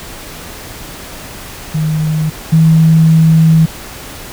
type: tone pair in turn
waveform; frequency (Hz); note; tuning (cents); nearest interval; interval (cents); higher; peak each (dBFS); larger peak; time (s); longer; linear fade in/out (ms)
sine; 156 / 160.85; D#3 / E3; +5 / -42; minor second; 53; second; -11 / -4; second; 1.74-2.3 / 2.52-3.66; second; 10
effects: pink hiss -29 dBFS RMS until 4.32 s